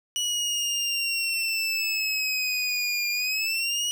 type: exponential two-way sweep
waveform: 25% pulse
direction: down then up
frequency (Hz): 2935 to 2403 to 2932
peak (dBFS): -21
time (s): 0.16-3.91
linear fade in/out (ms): 0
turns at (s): 3.1
effects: none